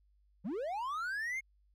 triangle linear sweep, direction up, 155.56 to 2179 Hz, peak -33 dBFS, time 0.44-1.41 s, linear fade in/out 20 ms, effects added 50 Hz sine -66 dBFS peak until 1.74 s

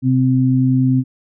sine tone pair together, 129.3 / 259.2 Hz, C3 / C4, -20 / -16 cents, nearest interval octave, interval 1204 cents, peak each -14 dBFS, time 0.02-1.04 s, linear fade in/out 50 ms, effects none

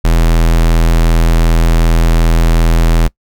square tone, 41.33 Hz, E1, 5 cents sharp, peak -7 dBFS, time 0.04-3.08 s, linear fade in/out 10 ms, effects noise-tail reverb RT60 0.1 s tail -24 dB re dry

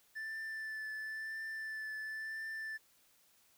triangle tone with vibrato, 1760 Hz, A6, in tune, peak -38 dBFS, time 0.15-2.78 s, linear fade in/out 20 ms, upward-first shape triangle, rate 0.97 Hz, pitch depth 20 cents each way, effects white hiss -69 dBFS RMS until 3.57 s

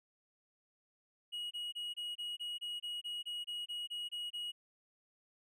triangle tone bursts, 2900 Hz, F#7, 35 cents flat, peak -37 dBFS, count 15, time 1.32-4.52 s, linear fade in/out 20 ms, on 190 ms, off 25 ms, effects none

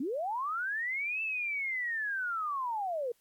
sine linear two-way sweep, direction up then down, 235.3 to 2660 to 456.2 Hz, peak -31 dBFS, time 0-3.12 s, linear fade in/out 5 ms, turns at 1.22 s, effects white hiss -71 dBFS RMS until 3.2 s + AAC 64 kbps

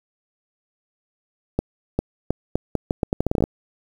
accelerating click train, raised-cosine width 2 ms, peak -6 dBFS, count 16, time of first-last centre 1.59-3.439 s, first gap 400 ms, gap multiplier 0.79, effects 7-bit

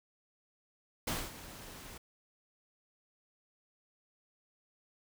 pink noise with ADSR envelope, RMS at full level -34 dBFS, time 1.07-1.98 s, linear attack 8 ms, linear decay 230 ms, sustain -15 dB, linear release 8 ms, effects none

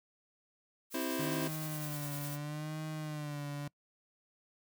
blue noise with tremolo, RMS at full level -43 dBFS, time 0.9-2.38 s, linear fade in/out 50 ms, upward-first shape sine, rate 9.8 Hz, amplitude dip 35%
sawtooth chord, C major, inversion none, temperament just, 261.6 / 327 / 392.4 Hz, C4 / E4 / G4, 0 / -14 / +2 cents, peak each -33 / -33 / -39 dBFS, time 0.94-1.48 s, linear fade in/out 5 ms
35% pulse tone with vibrato, 150 Hz, D3, 37 cents sharp, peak -36 dBFS, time 1.19-3.68 s, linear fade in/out 5 ms, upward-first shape sine, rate 0.75 Hz, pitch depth 68 cents each way
effects noise-tail reverb RT60 0.1 s tail -24 dB re dry

